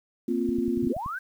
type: chord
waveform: sine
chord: Bb suspended second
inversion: none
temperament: equal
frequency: 233.1 / 261.6 / 349.2 Hz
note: Bb3 / C4 / F4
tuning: 0 / 0 / 0 cents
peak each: -28 dBFS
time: 0.28-0.93 s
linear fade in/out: 5 ms
type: click train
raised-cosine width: 5 ms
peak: -25 dBFS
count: 7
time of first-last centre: 0.49-1.061 s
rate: 10.5 Hz
type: linear sweep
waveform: sine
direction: up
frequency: 61.74 to 1605 Hz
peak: -30 dBFS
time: 0.82-1.19 s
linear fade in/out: 10 ms
effects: 9-bit